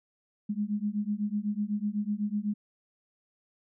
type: beating tone pair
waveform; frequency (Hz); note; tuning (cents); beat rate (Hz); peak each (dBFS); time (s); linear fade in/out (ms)
sine; 204 / 212; G#3 / G#3; -31 / +36; 8; -31; 0.49-2.54; 10
effects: none